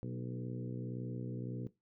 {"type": "harmonic tone with a mistuned harmonic", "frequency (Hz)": 61.74, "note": "B1", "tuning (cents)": 0, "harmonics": [2, 3, 4, 5, 6, 7, 8], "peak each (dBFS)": [-41, -45, -47, -49, -51, -52, -53], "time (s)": [0.03, 1.67], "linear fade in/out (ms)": 0, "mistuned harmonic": 4, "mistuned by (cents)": -30, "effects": ["noise-tail reverb RT60 0.2 s tail -18 dB re dry"]}